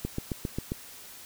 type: click train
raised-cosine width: 3 ms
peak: -17 dBFS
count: 6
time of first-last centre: 0.05-0.719 s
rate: 7.47 Hz
effects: white hiss -47 dBFS RMS until 1.25 s